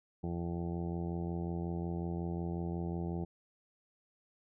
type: harmonic tone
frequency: 85.5 Hz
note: F2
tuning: 36 cents flat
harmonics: 1 / 2 / 3 / 4 / 5 / 6 / 7 / 8 / 9 / 10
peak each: -40 / -37 / -49 / -42 / -47 / -57 / -54 / -54 / -50 / -58 dBFS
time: 0.23-3.25 s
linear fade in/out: 10 ms
effects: none